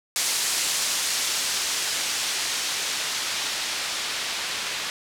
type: noise with low-pass filter sweep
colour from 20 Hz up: blue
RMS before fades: -27 dBFS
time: 0.16-4.9 s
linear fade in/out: 0 ms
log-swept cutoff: 7200 to 3600 Hz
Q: 0.72
effects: none